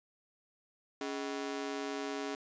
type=ring-modulated tone; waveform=sawtooth; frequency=349.2 Hz; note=F4; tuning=in tune; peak=-29 dBFS; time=1.01-2.35 s; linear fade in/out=2 ms; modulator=68.9 Hz; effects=resampled to 16000 Hz